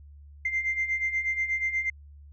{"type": "beating tone pair", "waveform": "sine", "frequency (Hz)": [2084, 2092.3], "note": ["C7", "C7"], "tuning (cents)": [-7, -1], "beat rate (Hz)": 8.3, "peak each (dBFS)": [-31, -26], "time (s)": [0.45, 1.9], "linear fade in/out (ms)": 5, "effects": ["tanh soft clip ceiling -19 dBFS", "added 72 Hz sine -46 dBFS peak until 2.32 s"]}